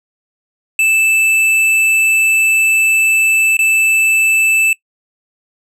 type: tone with dropouts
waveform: square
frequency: 2637 Hz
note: E7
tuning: in tune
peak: -10 dBFS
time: 0.79-4.73 s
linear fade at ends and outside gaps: 2 ms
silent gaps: 3.569-3.59 s
effects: noise-tail reverb RT60 0.1 s tail -21 dB re dry + low-pass 12000 Hz 12 dB/octave